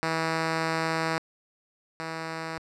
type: tone pair in turn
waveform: 5% pulse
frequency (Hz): 162 / 162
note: E3 / E3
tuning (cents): -30 / -30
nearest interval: unison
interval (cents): 0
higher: neither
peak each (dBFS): -14 / -21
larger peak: first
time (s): 0.03-1.18 / 2-2.58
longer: first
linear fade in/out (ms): 0
effects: low-pass 6000 Hz 12 dB/octave